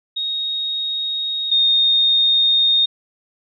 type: tone pair in turn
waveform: sine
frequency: 3746 / 3688 Hz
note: A#7 / A#7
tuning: +8 / -19 cents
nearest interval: unison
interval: 27 cents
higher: first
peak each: -20 / -12 dBFS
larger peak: second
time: 0.16-1.51 / 1.51-2.86 s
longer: neither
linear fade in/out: 10 ms
effects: none